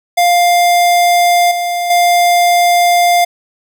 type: tone with level steps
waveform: square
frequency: 701 Hz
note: F5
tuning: 6 cents sharp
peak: -8 / -15 / -8 dBFS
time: 0.17-3.25 s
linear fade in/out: 10 ms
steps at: 1.51 / 1.9 s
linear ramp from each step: 5 ms
effects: none